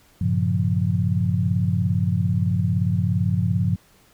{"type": "chord", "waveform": "sine", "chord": "G half-diminished seventh", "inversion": "none", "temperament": "equal with one note detuned", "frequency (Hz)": [98, 115.6, 138.59, 174.61], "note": ["G2", "Bb2", "Db3", "F3"], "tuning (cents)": [0, -14, 0, 0], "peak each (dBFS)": [-22, -25, -26, -23], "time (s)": [0.21, 3.76], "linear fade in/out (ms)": 5, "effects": ["pink hiss -56 dBFS RMS until 4.13 s"]}